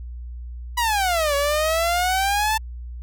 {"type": "exponential two-way sweep", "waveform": "sawtooth", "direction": "down then up", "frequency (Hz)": [987.8, 560, 889], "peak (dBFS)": -15, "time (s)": [0.77, 2.58], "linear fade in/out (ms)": 10, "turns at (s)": 1.35, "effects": ["added 60 Hz sine -31 dBFS peak until 3.02 s"]}